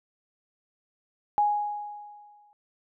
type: tone with exponential decay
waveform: sine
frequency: 830 Hz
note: G#5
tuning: 1 cent flat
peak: -18 dBFS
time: 1.38-2.53 s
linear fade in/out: 0 ms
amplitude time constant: 250 ms
effects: none